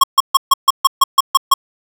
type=tone bursts; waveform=square; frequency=1088 Hz; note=C#6; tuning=33 cents flat; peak=-6 dBFS; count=10; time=0.01-1.54 s; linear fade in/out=5 ms; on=27 ms; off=140 ms; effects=none